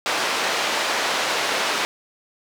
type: band-pass noise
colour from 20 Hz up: pink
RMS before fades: -23 dBFS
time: 0.06-1.85 s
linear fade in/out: 0 ms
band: 580 to 5300 Hz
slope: 12 dB/octave
effects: none